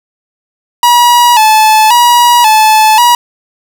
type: tone with vibrato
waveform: 45% pulse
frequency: 914 Hz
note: A#5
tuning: 34 cents flat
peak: -3 dBFS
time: 0.83-3.15 s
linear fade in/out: 2 ms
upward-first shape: square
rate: 0.93 Hz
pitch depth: 91 cents each way
effects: none